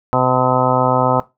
harmonic tone, 127.7 Hz, C3, 42 cents flat, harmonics 1 / 2 / 3 / 4 / 5 / 6 / 7 / 8 / 9 / 10, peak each -21 / -22 / -27 / -20 / -21 / -21 / -19 / -21 / -30 / -21 dBFS, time 0.13-1.2 s, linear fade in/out 0 ms, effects noise-tail reverb RT60 0.2 s tail -17 dB re dry

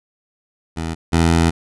15% pulse tone pair in turn, 81.8 / 83.13 Hz, E2 / E2, -13 / +15 cents, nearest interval unison, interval 28 cents, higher second, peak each -16 / -6 dBFS, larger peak second, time 0.76-0.95 / 1.12-1.51 s, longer second, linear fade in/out 20 ms, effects resampled to 24000 Hz

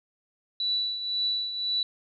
sine tone with tremolo, 3951 Hz, B7, in tune, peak -23 dBFS, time 0.6-1.83 s, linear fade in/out 2 ms, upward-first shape triangle, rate 1.9 Hz, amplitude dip 65%, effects none

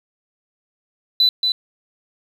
sine tone with echo, 3993 Hz, B7, 18 cents sharp, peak -10 dBFS, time 1.2-1.29 s, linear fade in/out 2 ms, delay 230 ms, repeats 1, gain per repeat -5 dB, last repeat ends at 1.52 s, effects tanh soft clip ceiling -7 dBFS + 7-bit

